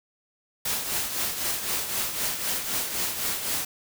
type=noise with tremolo; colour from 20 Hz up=white; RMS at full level=-26 dBFS; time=0.65-3.65 s; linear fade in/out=5 ms; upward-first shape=triangle; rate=3.9 Hz; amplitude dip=60%; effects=none